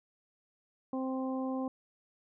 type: harmonic tone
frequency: 261.6 Hz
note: C4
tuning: in tune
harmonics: 1 / 2 / 3 / 4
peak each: -33 / -39 / -43 / -45 dBFS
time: 0.93-1.68 s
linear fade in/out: 2 ms
effects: none